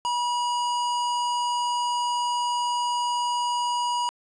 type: tone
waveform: square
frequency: 967 Hz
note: B5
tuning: 37 cents flat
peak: -24 dBFS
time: 0.05-4.09 s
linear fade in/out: 0 ms
effects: resampled to 22050 Hz + 9-bit